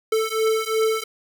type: beating tone pair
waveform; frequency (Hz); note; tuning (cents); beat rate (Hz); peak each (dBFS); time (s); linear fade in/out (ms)
square; 440 / 442.8; A4 / A4; 0 / +11; 2.8; -23; 0.12-1.04; 5
effects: none